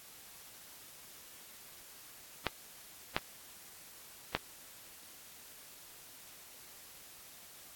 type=clicks; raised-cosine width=0.3 ms; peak=-13 dBFS; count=3; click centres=2.467 / 3.165 / 4.35 s; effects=white hiss -54 dBFS RMS until 7.75 s + AAC 64 kbps